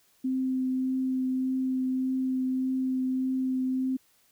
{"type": "tone with vibrato", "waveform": "sine", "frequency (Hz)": 259.5, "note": "C4", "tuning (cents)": -14, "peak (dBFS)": -25, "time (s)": [0.24, 3.97], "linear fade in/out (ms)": 10, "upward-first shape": "triangle", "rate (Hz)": 1.7, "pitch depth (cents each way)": 11, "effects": ["white hiss -65 dBFS RMS until 4.31 s"]}